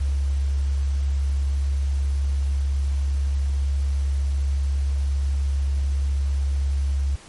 sine tone with quantisation, 69.3 Hz, C#2, in tune, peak -19 dBFS, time 0-7.16 s, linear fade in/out 10 ms, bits 8, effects pink hiss -46 dBFS RMS until 7.28 s + MP3 48 kbps

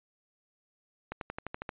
accelerating click train, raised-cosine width 0.5 ms, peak -21 dBFS, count 8, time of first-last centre 1.12-1.692 s, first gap 92 ms, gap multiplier 0.96, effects resampled to 8000 Hz

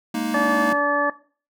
square chord, Ab suspended second, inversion none, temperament equal, 207.7 / 233.1 / 311.1 Hz, Ab3 / Bb3 / Eb4, 0 / 0 / 0 cents, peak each -31 / -26 / -28 dBFS, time 0.14-0.73 s, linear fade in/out 5 ms
harmonic tone, 288.7 Hz, D4, 30 cents flat, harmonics 1 / 2 / 3 / 4 / 6, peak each -27 / -23 / -28 / -23 / -23 dBFS, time 0.34-1.1 s, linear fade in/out 5 ms
effects noise-tail reverb RT60 0.4 s tail -17 dB re dry

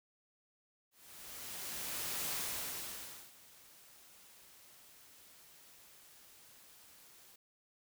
white noise with ADSR envelope, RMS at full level -38 dBFS, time 0.91-7.36 s, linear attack 1400 ms, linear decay 1000 ms, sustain -22 dB, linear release 6 ms, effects none

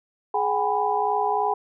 sine tone cluster, 419.8 / 751 / 814 / 992 Hz, G#4 / F#5 / G#5 / B5, +19 / +26 / -35 / +7 cents, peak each -27 / -27 / -24 / -26 dBFS, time 0.34-1.54 s, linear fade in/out 5 ms, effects none

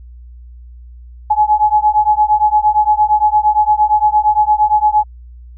sine beating tone pair, 843 / 851.7 Hz, G#5 / G#5, +26 / +43 cents, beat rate 8.7 Hz, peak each -12 dBFS, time 1.3-5.04 s, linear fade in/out 10 ms, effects added 60 Hz sine -33 dBFS peak until 5.57 s

